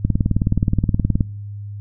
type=click train; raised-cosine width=5 ms; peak=-4 dBFS; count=23; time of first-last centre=0.05-1.208 s; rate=19 Hz; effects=noise-tail reverb RT60 0.7 s tail -24 dB re dry + added 102 Hz sine -28 dBFS peak until 1.8 s